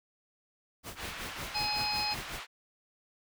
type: noise with tremolo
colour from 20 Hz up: pink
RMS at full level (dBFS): -40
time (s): 0.83-2.41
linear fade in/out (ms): 50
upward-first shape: sine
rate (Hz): 5.4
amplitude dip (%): 85
type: band-pass noise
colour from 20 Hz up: white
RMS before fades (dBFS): -43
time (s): 0.95-2.47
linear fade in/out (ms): 50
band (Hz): 800 to 2800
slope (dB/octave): 12
type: harmonic tone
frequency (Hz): 840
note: G#5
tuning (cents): +19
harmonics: 1 / 3 / 5 / 6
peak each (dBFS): -35 / -37 / -35 / -35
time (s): 1.54-2.15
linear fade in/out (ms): 20
effects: none